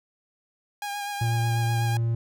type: tone with vibrato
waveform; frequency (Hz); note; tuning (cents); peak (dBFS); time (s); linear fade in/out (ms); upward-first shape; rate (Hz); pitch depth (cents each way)
sawtooth; 814; G#5; -35; -26; 0.82-1.97; 2; sine; 8.1; 23
type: tone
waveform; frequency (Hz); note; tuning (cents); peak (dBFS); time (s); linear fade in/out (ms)
triangle; 115.8; A#2; -11; -20; 1.21-2.15; 5
effects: none